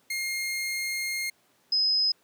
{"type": "tone pair in turn", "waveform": ["sawtooth", "sine"], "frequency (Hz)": [2131, 5068], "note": ["C7", "D#8"], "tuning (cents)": [31, 31], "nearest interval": "octave + minor third", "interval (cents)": 1500, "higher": "second", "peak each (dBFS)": [-25, -21], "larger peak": "second", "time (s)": [[0.1, 1.3], [1.72, 2.12]], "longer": "first", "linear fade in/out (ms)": 5, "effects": ["pink hiss -65 dBFS RMS until 2.23 s", "high-pass 200 Hz 12 dB/octave"]}